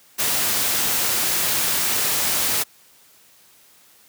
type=noise; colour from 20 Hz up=white; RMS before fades=-21 dBFS; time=0.18-2.64 s; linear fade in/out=20 ms; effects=white hiss -53 dBFS RMS until 4.08 s + high-pass 80 Hz 12 dB/octave